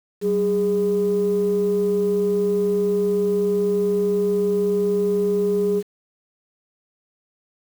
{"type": "tone pair together", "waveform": "sine", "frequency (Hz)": [190, 410.8], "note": ["F#3", "G#4"], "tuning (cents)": [46, -19], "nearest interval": "octave + minor second", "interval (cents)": 1335, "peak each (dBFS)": [-23, -17], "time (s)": [0.21, 5.83], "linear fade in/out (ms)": 50, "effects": ["tanh soft clip ceiling -12 dBFS", "7-bit"]}